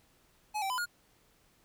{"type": "tone with pitch steps", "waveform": "square", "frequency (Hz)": [847, 776, 1007, 1432], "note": ["G#5", "G5", "B5", "F6"], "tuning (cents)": [34, -18, 33, 43], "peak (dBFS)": -32, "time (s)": [0.54, 0.86], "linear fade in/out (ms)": 20, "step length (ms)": 80, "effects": ["pink hiss -67 dBFS RMS until 1.64 s"]}